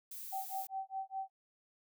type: noise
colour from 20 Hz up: violet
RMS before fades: -46 dBFS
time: 0.11-0.67 s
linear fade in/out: 5 ms
type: tone with tremolo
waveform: sine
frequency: 771 Hz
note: G5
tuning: 29 cents flat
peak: -35 dBFS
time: 0.32-1.3 s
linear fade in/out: 10 ms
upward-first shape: sine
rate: 4.9 Hz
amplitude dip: 100%
effects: none